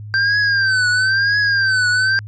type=tone with vibrato; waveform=square; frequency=1568 Hz; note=G6; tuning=in tune; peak=-14 dBFS; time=0.14-2.19 s; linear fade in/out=0 ms; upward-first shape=triangle; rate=1 Hz; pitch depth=120 cents each way; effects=added 105 Hz sine -29 dBFS peak until 2.27 s + resampled to 16000 Hz